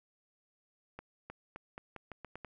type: accelerating click train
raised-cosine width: 0.5 ms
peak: -29 dBFS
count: 9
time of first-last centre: 0.99-2.447 s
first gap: 310 ms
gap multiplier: 0.84
effects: none